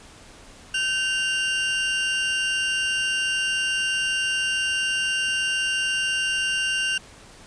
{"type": "tone pair together", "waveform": "40% pulse", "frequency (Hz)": [1540.3, 2794], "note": ["G6", "F7"], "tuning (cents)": [-31, 0], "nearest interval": "minor seventh", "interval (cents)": 1031, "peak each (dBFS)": [-26, -22], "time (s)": [0.74, 6.98], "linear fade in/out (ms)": 5, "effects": ["pink hiss -47 dBFS RMS until 7.46 s", "resampled to 22050 Hz"]}